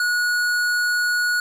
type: tone with tanh clipping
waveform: sine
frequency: 1457 Hz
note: F#6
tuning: 27 cents flat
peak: -20 dBFS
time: 0-1.4 s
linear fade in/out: 2 ms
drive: 17 dB
effects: none